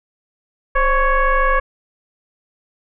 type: tone with frequency modulation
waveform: sine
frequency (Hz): 571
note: D5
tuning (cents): -49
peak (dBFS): -12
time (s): 0.75-1.6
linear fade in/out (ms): 10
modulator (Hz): 548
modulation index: 2.2
effects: none